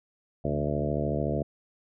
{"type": "harmonic tone with a mistuned harmonic", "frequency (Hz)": 73.6, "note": "D2", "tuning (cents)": 4, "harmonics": [1, 2, 3, 4, 5, 6, 7, 8, 9], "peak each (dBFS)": [-35, -31, -34, -35, -36, -36, -36, -35, -35], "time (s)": [0.44, 1.43], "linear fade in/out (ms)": 10, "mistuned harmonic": 2, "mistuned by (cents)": -46, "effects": []}